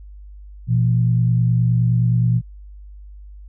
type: tone pair together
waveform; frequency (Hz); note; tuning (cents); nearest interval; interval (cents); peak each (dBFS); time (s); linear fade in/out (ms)
sine; 119.82 / 169.4; A#2 / E3; +48 / +48; tritone; 600; -14 / -21; 0.67-2.42; 50
effects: added 50 Hz sine -36 dBFS peak until 3.48 s